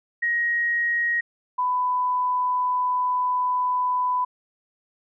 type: tone pair in turn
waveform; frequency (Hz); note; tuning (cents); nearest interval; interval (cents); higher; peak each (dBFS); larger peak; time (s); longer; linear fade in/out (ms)
sine; 1885 / 998; A#6 / B5; +19 / +18; major seventh; 1101; first; -20; neither; 0.22-1.21 / 1.58-4.25; second; 10
effects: none